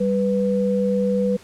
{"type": "tone pair together", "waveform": "sine", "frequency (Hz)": [196, 493.9], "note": ["G3", "B4"], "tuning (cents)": [0, 0], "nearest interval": "octave + major third", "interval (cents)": 1600, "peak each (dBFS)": -20, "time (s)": [0, 1.37], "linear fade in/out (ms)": 10, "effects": ["pink hiss -47 dBFS RMS until 1.43 s", "low-pass 10000 Hz 12 dB/octave"]}